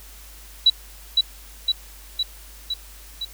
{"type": "tone with echo", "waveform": "sine", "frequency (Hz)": 3928, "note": "B7", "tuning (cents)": -10, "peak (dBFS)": -10, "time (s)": [0.66, 0.7], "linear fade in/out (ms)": 5, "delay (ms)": 510, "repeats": 5, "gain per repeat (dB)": -3, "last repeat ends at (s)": 3.25, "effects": ["added 50 Hz sine -43 dBFS peak until 3.33 s", "white hiss -46 dBFS RMS until 3.33 s"]}